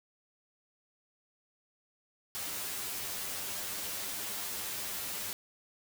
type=noise with comb filter; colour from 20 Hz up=white; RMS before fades=-38 dBFS; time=2.35-5.33 s; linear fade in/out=0 ms; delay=10 ms; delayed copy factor=+0.65; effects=none